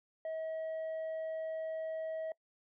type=tone with tanh clipping; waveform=sine; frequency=640 Hz; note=D#5; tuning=49 cents sharp; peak=-37 dBFS; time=0.25-2.32 s; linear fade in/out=2 ms; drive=3 dB; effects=noise-tail reverb RT60 0.1 s tail -23 dB re dry